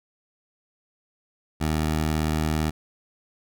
15% pulse tone, 77.78 Hz, D#2, in tune, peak -16 dBFS, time 1.6-2.71 s, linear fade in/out 20 ms, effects none

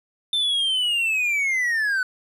triangle linear sweep, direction down, 3579 to 1480 Hz, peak -18 dBFS, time 0.33-2.03 s, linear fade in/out 2 ms, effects resampled to 32000 Hz

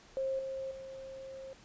sine tone with level steps, 533 Hz, C5, 32 cents sharp, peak -31 / -36 / -43 dBFS, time 0.17-1.53 s, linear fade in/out 0 ms, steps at 0.39 / 0.71 s, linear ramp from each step 2 ms, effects pink hiss -58 dBFS RMS until 1.64 s + resampled to 16000 Hz

